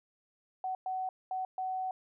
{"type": "tone bursts at uneven times", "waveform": "sine", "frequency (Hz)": 750, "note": "F#5", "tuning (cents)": 23, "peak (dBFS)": -32, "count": 4, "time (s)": [[0.64, 0.75], [0.86, 1.09], [1.31, 1.45], [1.58, 1.91]], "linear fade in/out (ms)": 2, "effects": []}